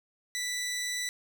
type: tone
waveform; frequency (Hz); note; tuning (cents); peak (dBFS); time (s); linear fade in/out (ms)
15% pulse; 1975.5; B6; 0; -25; 0.35-1.09; 0
effects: none